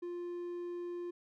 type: tone with hard clipping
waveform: triangle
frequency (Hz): 350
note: F4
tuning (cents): +4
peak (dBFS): -39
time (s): 0.02-1.11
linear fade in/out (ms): 10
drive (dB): 6
effects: none